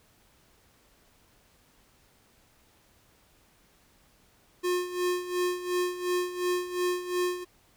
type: tone with tremolo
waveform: square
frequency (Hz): 358.6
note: F4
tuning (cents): +46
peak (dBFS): -25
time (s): 4.63-7.45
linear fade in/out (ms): 20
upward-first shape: sine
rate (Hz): 2.8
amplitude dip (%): 75
effects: pink hiss -63 dBFS RMS until 7.76 s